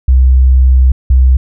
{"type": "tone pair in turn", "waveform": "sine", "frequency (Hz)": [64.4, 64.4], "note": ["C2", "C2"], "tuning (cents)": [-27, -27], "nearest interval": "unison", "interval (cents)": 0, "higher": "neither", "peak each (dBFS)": -3, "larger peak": "neither", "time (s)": [[0.08, 0.92], [1.1, 1.37]], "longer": "first", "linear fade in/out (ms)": 5, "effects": []}